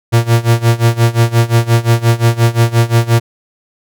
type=tone with tremolo; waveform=45% pulse; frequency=116.54 Hz; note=A#2; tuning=in tune; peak=-5 dBFS; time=0.12-3.2 s; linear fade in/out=20 ms; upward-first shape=sine; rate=5.7 Hz; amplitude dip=90%; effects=none